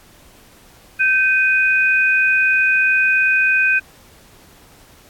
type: tone pair together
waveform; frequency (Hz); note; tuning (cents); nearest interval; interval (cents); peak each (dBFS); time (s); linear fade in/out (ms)
sine; 1550.4 / 2489; G6 / D#7; -20 / 0; minor sixth; 820; -15; 0.99-3.8; 20
effects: pink hiss -48 dBFS RMS until 5.09 s + AAC 64 kbps